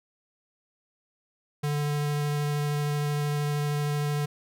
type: tone with vibrato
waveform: square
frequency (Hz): 146.83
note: D3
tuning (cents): 0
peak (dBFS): -26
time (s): 1.63-4.26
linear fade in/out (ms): 10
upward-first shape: sine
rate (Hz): 13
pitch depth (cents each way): 8
effects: none